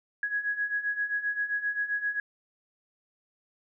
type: beating tone pair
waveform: sine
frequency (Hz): 1662 / 1669.6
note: G#6 / G#6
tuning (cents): +1 / +9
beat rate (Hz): 7.6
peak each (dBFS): -33 / -29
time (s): 0.23-2.2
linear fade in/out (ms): 2
effects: none